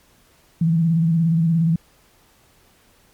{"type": "tone with vibrato", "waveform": "sine", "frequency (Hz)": 164.81, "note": "E3", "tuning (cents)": 0, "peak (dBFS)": -14, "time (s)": [0.61, 1.76], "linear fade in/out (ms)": 5, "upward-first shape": "square", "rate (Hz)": 17, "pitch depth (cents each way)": 47, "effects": ["pink hiss -56 dBFS RMS until 3.13 s", "MP3 96 kbps"]}